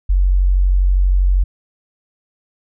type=tone; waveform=sine; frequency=46.25 Hz; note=F#1; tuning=in tune; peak=-10 dBFS; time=0.09-1.44 s; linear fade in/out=10 ms; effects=none